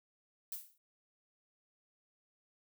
violet noise with exponential decay, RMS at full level -38 dBFS, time 0.52-0.78 s, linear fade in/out 2 ms, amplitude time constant 55 ms, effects none

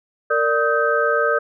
sine tone cluster, 460.6 / 588 / 1265 / 1555 Hz, A#4 / D5 / D#6 / G6, -21 / +2 / +28 / -14 cents, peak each -21 dBFS, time 0.3-1.39 s, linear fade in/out 10 ms, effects none

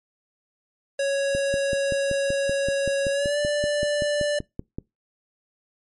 square tone with pitch glide, 554.4 to 587.4 Hz, C#5 to D5, 0 to 0 cents, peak -22 dBFS, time 0.99-4.39 s, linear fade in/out 5 ms, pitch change +100 cents, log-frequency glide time 3.11-3.39 s
click train, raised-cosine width 3 ms, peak -17 dBFS, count 19, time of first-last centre 1.35-4.785 s, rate 5.24 Hz
effects noise-tail reverb RT60 0.2 s tail -24 dB re dry + MP3 48 kbps

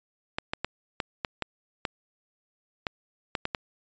clicks, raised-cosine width 0.3 ms, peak -12 dBFS, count 11, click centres 0.385 / 0.535 / 0.646 / 1.002 / 1.248 / 1.423 / 1.852 / 2.868 / 3.352 / 3.454 / 3.548 s, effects resampled to 16000 Hz

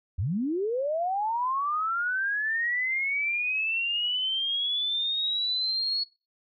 sine linear sweep, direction up, 73.42 to 4372 Hz, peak -25 dBFS, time 0.18-6.04 s, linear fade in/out 10 ms, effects noise-tail reverb RT60 0.3 s tail -22 dB re dry

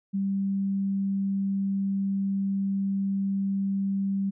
sine tone, 196 Hz, G3, in tune, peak -24 dBFS, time 0.13-4.31 s, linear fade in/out 20 ms, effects none

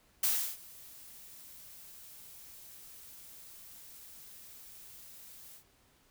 blue noise with ADSR envelope, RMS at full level -28 dBFS, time 0.23-5.64 s, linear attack 6 ms, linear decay 330 ms, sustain -24 dB, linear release 94 ms, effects pink hiss -67 dBFS RMS until 6.1 s

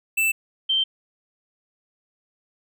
square / sine tone pair in turn, 2652 / 3129 Hz, E7 / G7, +10 / -4 cents, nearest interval minor third, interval 286 cents, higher second, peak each -19 / -18 dBFS, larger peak second, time 0.17-0.32 / 0.69-0.84 s, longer neither, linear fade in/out 10 ms, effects none

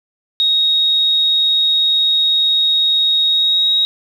sine tone with pitch glide, 3758 to 3791 Hz, A#7 to A#7, +13 to +28 cents, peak -11 dBFS, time 0.4-3.85 s, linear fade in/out 0 ms, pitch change +15 cents, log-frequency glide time 3.27-3.71 s, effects 7-bit

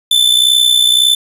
45% pulse tone with amplitude modulation, 3520 Hz, A7, in tune, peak -5 dBFS, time 0.11-1.15 s, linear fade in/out 5 ms, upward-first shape sine, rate 61.8 Hz, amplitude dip 65%, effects resampled to 32000 Hz + 7-bit

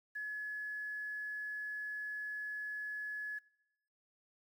sine tone with quantisation, 1700 Hz, G#6, 40 cents sharp, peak -38 dBFS, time 0.15-3.39 s, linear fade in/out 10 ms, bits 11, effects noise-tail reverb RT60 0.9 s tail -22 dB re dry

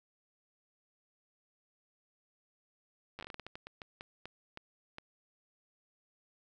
slowing click train, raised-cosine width 0.3 ms, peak -28 dBFS, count 17, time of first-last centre 3.19-4.984 s, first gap 9 ms, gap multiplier 1.29, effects none

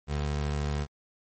25% pulse tone, 73.3 Hz, D2, 3 cents flat, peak -24 dBFS, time 0.07-0.87 s, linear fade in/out 50 ms, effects MP3 32 kbps

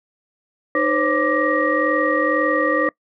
sine tone cluster, 307.5 / 509 / 551 / 1177 / 1887 Hz, D#4 / C5 / C#5 / D6 / A#6, -20 / -48 / -11 / +3 / +21 cents, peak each -22 dBFS, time 0.75-2.89 s, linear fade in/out 2 ms, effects noise-tail reverb RT60 0.1 s tail -23 dB re dry + tanh soft clip ceiling -4 dBFS

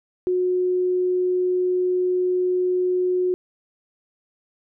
sine tone, 364 Hz, F#4, 28 cents flat, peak -18 dBFS, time 0.27-3.34 s, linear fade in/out 0 ms, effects none

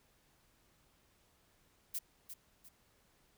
violet noise with echo, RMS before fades -38 dBFS, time 1.94-1.99 s, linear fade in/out 10 ms, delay 350 ms, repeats 2, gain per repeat -9 dB, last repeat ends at 2.69 s, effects pink hiss -71 dBFS RMS until 3.37 s

